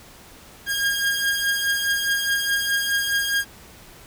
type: beating tone pair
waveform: sawtooth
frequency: 1619 / 1623.8 Hz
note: G#6 / G#6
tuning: -45 / -39 cents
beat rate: 4.8 Hz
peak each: -23 / -18 dBFS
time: 0.66-3.45 s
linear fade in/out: 50 ms
effects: pink hiss -46 dBFS RMS until 4.06 s